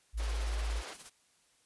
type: tone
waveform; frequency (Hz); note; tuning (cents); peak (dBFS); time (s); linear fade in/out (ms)
sine; 54.7; A1; -9; -31; 0.13-0.83; 50
type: noise with tremolo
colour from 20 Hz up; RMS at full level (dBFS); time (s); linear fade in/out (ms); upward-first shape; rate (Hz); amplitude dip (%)
white; -48; 0.17-1.1; 10; sine; 17; 60
type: band-pass noise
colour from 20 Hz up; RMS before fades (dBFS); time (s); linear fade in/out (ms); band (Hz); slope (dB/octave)
pink; -46; 0.19-0.94; 10; 350 to 6000; 24
effects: white hiss -69 dBFS RMS until 1.65 s + resampled to 24000 Hz